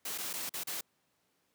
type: noise with dropouts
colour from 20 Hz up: white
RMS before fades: -38 dBFS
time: 0.05-0.81 s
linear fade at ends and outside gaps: 5 ms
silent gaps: 0.179-0.183 / 0.331-0.336 / 0.494-0.538 / 0.636-0.671 s
effects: pink hiss -75 dBFS RMS until 1.54 s + high-pass 150 Hz 12 dB/octave